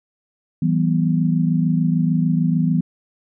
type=chord; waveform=sine; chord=E minor; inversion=none; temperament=equal with one note detuned; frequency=164.81 / 191.52 / 246.9 Hz; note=E3 / G3 / B3; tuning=0 / -40 / 0 cents; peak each=-17 / -22 / -21 dBFS; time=0.62-2.81 s; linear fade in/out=5 ms; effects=none

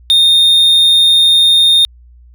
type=tone; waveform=triangle; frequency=3666 Hz; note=A#7; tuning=30 cents flat; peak=-4 dBFS; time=0.1-1.85 s; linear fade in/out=0 ms; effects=added 60 Hz sine -38 dBFS peak until 2.34 s

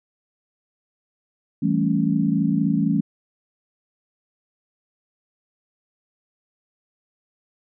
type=chord; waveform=sine; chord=A dominant seventh; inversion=second; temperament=equal; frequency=164.81 / 196 / 220 / 277.2 Hz; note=E3 / G3 / A3 / C#4; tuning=0 / 0 / 0 / 0 cents; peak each=-23 dBFS; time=1.62-3.01 s; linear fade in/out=10 ms; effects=none

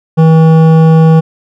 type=tone with hard clipping; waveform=triangle; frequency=160.9 Hz; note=E3; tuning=42 cents flat; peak=-4 dBFS; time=0.17-1.21 s; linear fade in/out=20 ms; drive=16 dB; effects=none

